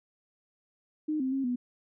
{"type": "tone with pitch steps", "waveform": "sine", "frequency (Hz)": [306.7, 261.5, 269.8, 246.4], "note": ["D#4", "C4", "C#4", "B3"], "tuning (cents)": [-25, -1, -47, -4], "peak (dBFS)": -27, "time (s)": [1.08, 1.56], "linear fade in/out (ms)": 10, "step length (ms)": 120, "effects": []}